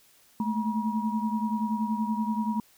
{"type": "tone cluster", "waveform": "sine", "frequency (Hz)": [215, 225.5, 957], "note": ["A3", "A3", "A#5"], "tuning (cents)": [-40, 43, 45], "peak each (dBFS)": [-28, -31, -32], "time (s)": [0.4, 2.6], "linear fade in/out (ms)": 2, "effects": ["white hiss -60 dBFS RMS until 2.77 s"]}